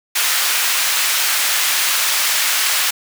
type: high-pass noise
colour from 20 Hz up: pink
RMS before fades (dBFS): -17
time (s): 0.15-2.91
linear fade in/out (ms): 10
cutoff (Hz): 1600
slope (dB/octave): 12
effects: none